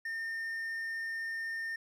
triangle tone, 1816 Hz, A#6, 46 cents flat, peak -33 dBFS, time 0.05-1.76 s, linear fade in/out 5 ms, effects none

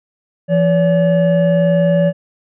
triangle tone pair together, 170 / 571.8 Hz, F3 / D5, -46 / -46 cents, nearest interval octave + major sixth, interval 2100 cents, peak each -11 dBFS, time 0.48-2.13 s, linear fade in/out 50 ms, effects resampled to 8000 Hz

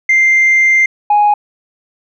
sine tone pair in turn, 2093 / 830.6 Hz, C7 / G#5, 0 / 0 cents, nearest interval octave + major third, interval 1600 cents, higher first, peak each -5 dBFS, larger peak neither, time 0.09-0.86 / 1.1-1.34 s, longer first, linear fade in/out 5 ms, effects tanh soft clip ceiling -4 dBFS

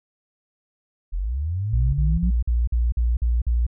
sine linear sweep, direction up, 36.71 to 184.1 Hz, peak -22 dBFS, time 1.12-2.31 s, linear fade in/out 20 ms
sine tone bursts, 59 Hz, A#1, 22 cents sharp, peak -17 dBFS, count 8, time 1.73-3.666 s, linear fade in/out 5 ms, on 200 ms, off 48 ms
effects none

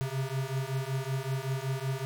square beating tone pair, 130.81 / 136.11 Hz, C3 / C#3, 0 / -31 cents, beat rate 5.3 Hz, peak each -34 / -34 dBFS, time 0.01-2.05 s, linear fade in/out 0 ms, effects none

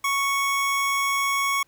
square tone pair together, 1108.7 / 2217 Hz, C#6 / C#7, 0 / 0 cents, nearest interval octave, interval 1200 cents, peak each -24 / -26 dBFS, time 0.04-1.63 s, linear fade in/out 5 ms, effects pink hiss -64 dBFS RMS until 1.67 s

